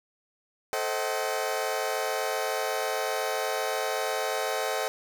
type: chord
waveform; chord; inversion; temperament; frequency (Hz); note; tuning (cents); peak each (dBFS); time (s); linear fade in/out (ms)
sawtooth; A diminished seventh; none; just; 440 / 528 / 633.6 / 760.3; A4 / C5 / Eb5 / Gb5; 0 / +16 / +31 / +47; -29; 0.73-4.88; 0
effects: none